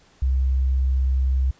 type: tone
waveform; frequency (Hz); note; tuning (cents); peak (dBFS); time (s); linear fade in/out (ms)
sine; 65.41; C2; 0; -17; 0.22-1.51; 5
effects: pink hiss -56 dBFS RMS until 1.59 s + resampled to 16000 Hz